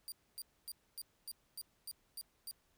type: tone bursts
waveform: 10% pulse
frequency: 4750 Hz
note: D8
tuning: 19 cents sharp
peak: -36 dBFS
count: 9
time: 0.08-2.511 s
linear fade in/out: 0 ms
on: 39 ms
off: 260 ms
effects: pink hiss -75 dBFS RMS until 2.77 s